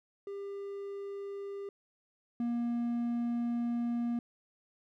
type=tone pair in turn; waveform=triangle; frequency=399 / 237.2 Hz; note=G4 / A#3; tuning=+31 / +30 cents; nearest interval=major sixth; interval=901 cents; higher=first; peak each=-36 / -28 dBFS; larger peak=second; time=0.27-1.69 / 2.4-4.19 s; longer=second; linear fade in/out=2 ms; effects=none